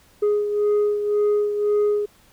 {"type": "beating tone pair", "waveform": "sine", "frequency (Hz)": [415.3, 417.2], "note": ["G#4", "G#4"], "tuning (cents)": [0, 8], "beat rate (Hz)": 1.9, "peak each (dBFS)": [-16, -23], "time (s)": [0.22, 2.06], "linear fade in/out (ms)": 10, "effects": ["tanh soft clip ceiling -15 dBFS", "pink hiss -55 dBFS RMS until 2.32 s"]}